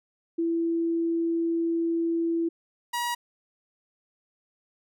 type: tone pair in turn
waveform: sine / sawtooth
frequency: 333.4 / 958.4 Hz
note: E4 / A#5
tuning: +20 / +48 cents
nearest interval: octave + tritone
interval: 1828 cents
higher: second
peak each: -23 dBFS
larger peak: neither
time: 0.38-2.49 / 2.93-3.15 s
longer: first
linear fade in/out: 10 ms
effects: none